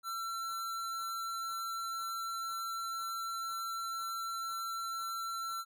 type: tone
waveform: square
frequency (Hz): 1349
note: E6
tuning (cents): +40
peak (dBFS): -37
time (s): 0.03-5.65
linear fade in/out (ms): 50
effects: none